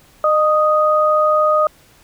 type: tone pair together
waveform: sine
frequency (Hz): 611.2 / 1244.5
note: D#5 / D#6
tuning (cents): -31 / 0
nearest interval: octave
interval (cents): 1231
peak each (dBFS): -14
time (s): 0.24-1.67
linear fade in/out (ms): 2
effects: pink hiss -50 dBFS RMS until 2.03 s